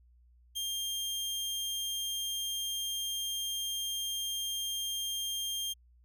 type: tone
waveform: sawtooth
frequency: 3200 Hz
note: G7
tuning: 35 cents sharp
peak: -30 dBFS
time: 0.55-5.74 s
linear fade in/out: 20 ms
effects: added 60 Hz sine -59 dBFS peak until 6.04 s